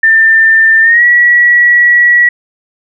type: tone with pitch glide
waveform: sine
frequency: 1791 to 1930.7 Hz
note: A6 to B6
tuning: +30 to -40 cents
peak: -3 dBFS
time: 0.03-2.29 s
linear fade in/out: 5 ms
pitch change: +130 cents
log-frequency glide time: 0.82-1.04 s
effects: none